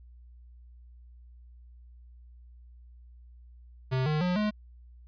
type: tone with pitch steps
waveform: square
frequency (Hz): 130 / 152.82 / 179.65 / 211.2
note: C3 / D#3 / F3 / G#3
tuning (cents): -11 / -31 / +49 / +29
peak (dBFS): -26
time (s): 3.91-4.51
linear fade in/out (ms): 20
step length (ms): 150
effects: added 60 Hz sine -49 dBFS peak until 5.07 s + resampled to 11025 Hz